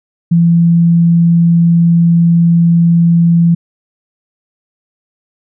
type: tone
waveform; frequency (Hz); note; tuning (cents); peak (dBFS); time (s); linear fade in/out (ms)
sine; 169.1; E3; +44; -5; 0.31-3.55; 10
effects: none